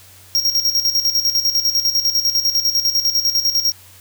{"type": "tone with tremolo", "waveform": "square", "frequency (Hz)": 5588, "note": "F8", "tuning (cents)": 0, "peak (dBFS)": -13, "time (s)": [0.35, 3.72], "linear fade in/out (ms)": 0, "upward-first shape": "square", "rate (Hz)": 10, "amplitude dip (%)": 65, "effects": ["added 93 Hz sine -48 dBFS peak until 4 s", "white hiss -45 dBFS RMS until 4 s"]}